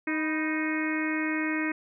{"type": "harmonic tone with a mistuned harmonic", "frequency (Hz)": 311.1, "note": "D#4", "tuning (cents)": 0, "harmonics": [1, 2, 3, 4, 5, 6, 7, 8], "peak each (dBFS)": [-28, -41, -41, -41, -37, -34, -35, -39], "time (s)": [0.07, 1.72], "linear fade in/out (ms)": 5, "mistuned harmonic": 3, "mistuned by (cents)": 79, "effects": []}